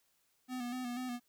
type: tone with vibrato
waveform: square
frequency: 248 Hz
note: B3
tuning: 7 cents sharp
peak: -38 dBFS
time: 0.48-1.2 s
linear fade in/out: 50 ms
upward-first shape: square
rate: 4.1 Hz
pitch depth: 40 cents each way
effects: white hiss -75 dBFS RMS until 1.28 s